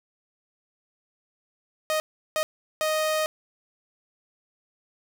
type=tone bursts at uneven times; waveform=sawtooth; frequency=622.3 Hz; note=D#5; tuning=in tune; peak=-19 dBFS; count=3; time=1.9-2 / 2.36-2.43 / 2.81-3.26 s; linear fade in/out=0 ms; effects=none